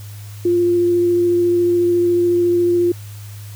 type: tone with vibrato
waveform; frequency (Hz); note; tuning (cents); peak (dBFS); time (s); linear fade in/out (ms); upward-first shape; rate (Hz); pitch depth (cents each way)
sine; 349.2; F4; 0; -12; 0.45-2.92; 5; triangle; 14; 11
effects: added 103 Hz sine -31 dBFS peak until 3.55 s + white hiss -43 dBFS RMS until 3.55 s